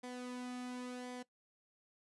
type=tone with flanger; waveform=sawtooth; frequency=248.9 Hz; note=B3; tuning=14 cents sharp; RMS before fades=-45 dBFS; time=0.03-1.23 s; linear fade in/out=10 ms; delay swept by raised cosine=0.73 to 1.93 ms; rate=0.92 Hz; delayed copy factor=-0.55; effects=noise-tail reverb RT60 0.1 s tail -18 dB re dry + resampled to 24000 Hz